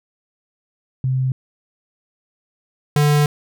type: tone pair in turn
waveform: sine / square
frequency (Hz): 130.3 / 147.44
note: C3 / D3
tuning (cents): -7 / +7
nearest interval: major second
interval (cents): 214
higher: second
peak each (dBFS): -16 / -13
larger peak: second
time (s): 1.04-1.32 / 2.96-3.26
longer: second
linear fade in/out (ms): 2
effects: none